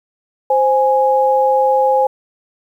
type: tone pair together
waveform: sine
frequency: 523.2 / 830.6 Hz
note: C5 / G#5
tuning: 0 / 0 cents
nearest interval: minor sixth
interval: 800 cents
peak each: -13 dBFS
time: 0.5-2.07 s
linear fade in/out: 5 ms
effects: 8-bit